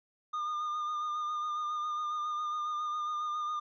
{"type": "tone with vibrato", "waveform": "triangle", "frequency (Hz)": 1214, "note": "D#6", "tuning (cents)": -43, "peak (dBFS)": -30, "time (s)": [0.33, 3.6], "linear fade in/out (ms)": 10, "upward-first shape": "sine", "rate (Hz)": 7.3, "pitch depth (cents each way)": 25, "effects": ["resampled to 16000 Hz"]}